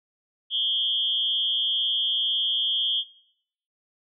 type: tone with amplitude modulation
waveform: sine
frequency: 3239 Hz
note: G#7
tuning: 44 cents flat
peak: -18 dBFS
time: 0.5-3.04 s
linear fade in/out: 50 ms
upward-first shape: sine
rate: 242 Hz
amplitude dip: 90%
effects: noise-tail reverb RT60 0.7 s tail -18 dB re dry